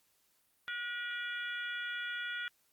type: harmonic tone with a mistuned harmonic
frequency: 482 Hz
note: B4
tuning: 42 cents flat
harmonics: 3 / 4 / 5 / 6 / 7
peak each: -38 / -44 / -47 / -49 / -45 dBFS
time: 0.68-2.48 s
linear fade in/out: 0 ms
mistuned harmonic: 5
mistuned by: -21 cents
effects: white hiss -73 dBFS RMS until 2.72 s + Opus 48 kbps